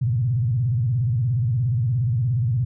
sine tone with vibrato, 120 Hz, B2, 49 cents flat, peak -18 dBFS, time 0.01-2.65 s, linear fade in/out 10 ms, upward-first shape square, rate 17 Hz, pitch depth 170 cents each way, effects none

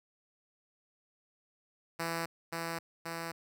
5% pulse tone with echo, 166.3 Hz, E3, 16 cents sharp, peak -22 dBFS, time 1.99-2.26 s, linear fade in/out 10 ms, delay 530 ms, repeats 2, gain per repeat -2 dB, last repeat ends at 3.32 s, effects none

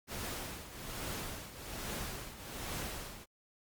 pink noise with tremolo, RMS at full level -39 dBFS, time 0.07-3.26 s, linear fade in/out 50 ms, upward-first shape triangle, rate 1.2 Hz, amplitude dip 75%, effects Opus 48 kbps

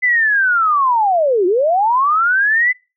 sine linear two-way sweep, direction down then up, 2033 to 342.4 to 2033 Hz, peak -11 dBFS, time 0.02-2.73 s, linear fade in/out 20 ms, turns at 1.46 s, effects noise-tail reverb RT60 0.3 s tail -26 dB re dry

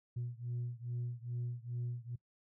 sine beating tone pair, 120 / 122.4 Hz, B2 / B2, -49 / -15 cents, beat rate 2.4 Hz, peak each -39 / -40 dBFS, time 0.16-2.16 s, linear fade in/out 10 ms, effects noise-tail reverb RT60 0.1 s tail -21 dB re dry + tanh soft clip ceiling -33 dBFS

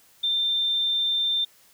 sine tone, 3584 Hz, A7, 31 cents sharp, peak -21 dBFS, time 0.23-1.45 s, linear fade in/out 10 ms, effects white hiss -57 dBFS RMS until 1.73 s

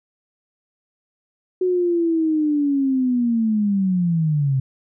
sine linear sweep, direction down, 370 to 130 Hz, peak -16 dBFS, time 1.61-4.6 s, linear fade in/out 5 ms, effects none

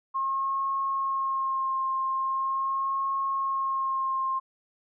sine tone with vibrato, 1073 Hz, C6, 43 cents sharp, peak -25 dBFS, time 0.14-4.4 s, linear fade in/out 20 ms, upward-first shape sine, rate 0.41 Hz, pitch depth 20 cents each way, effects none

